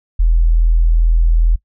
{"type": "tone", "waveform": "sine", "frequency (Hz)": 41.2, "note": "E1", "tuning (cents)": 0, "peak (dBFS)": -8, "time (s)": [0.19, 1.56], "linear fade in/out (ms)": 10, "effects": ["noise-tail reverb RT60 0.1 s tail -21 dB re dry"]}